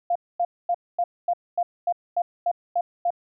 sine tone bursts, 698.5 Hz, F5, in tune, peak -19 dBFS, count 11, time 0.1-3.105 s, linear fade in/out 5 ms, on 55 ms, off 240 ms, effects none

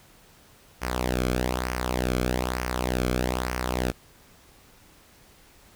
sawtooth tone with flanger, 62.3 Hz, B1, 16 cents sharp, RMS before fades -27 dBFS, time 0.81-3.92 s, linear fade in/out 20 ms, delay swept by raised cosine 0.26 to 1.09 ms, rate 1.1 Hz, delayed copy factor -0.7, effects pink hiss -55 dBFS RMS until 5.75 s

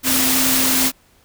sine tone in noise, 261.6 Hz, C4, in tune, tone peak -22 dBFS, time 0.03-0.92 s, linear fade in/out 50 ms, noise white, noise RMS -17 dBFS, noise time 0.03-0.92 s, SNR -8 dB, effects pink hiss -55 dBFS RMS until 1.24 s

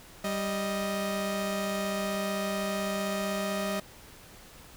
sawtooth tone pair together, 196 / 623.7 Hz, G3 / D#5, 0 / +4 cents, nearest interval octave + minor sixth, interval 2004 cents, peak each -28 dBFS, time 0.24-3.8 s, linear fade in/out 5 ms, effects pink hiss -51 dBFS RMS until 4.76 s

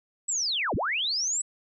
sine linear two-way sweep, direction down then up, 7990 to 40.69 to 7990 Hz, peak -25 dBFS, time 0.28-1.42 s, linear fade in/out 10 ms, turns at 0.75 s, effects none

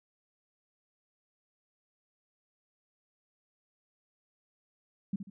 sine tone with echo, 196.4 Hz, G3, 4 cents sharp, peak -28 dBFS, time 5.13-5.16 s, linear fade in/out 5 ms, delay 70 ms, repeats 2, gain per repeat -9 dB, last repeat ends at 5.3 s, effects none

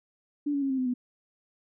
sine tone with pitch steps, 290.7 / 281.6 / 272.8 / 264.3 / 256 / 248 Hz, D4 / C#4 / C#4 / C4 / C4 / B3, -18 / +27 / -28 / +18 / -38 / +7 cents, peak -25 dBFS, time 0.46-0.94 s, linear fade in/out 10 ms, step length 80 ms, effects none

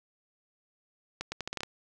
accelerating click train, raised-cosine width 0.2 ms, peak -17 dBFS, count 8, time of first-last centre 1.21-1.633 s, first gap 110 ms, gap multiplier 0.79, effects none

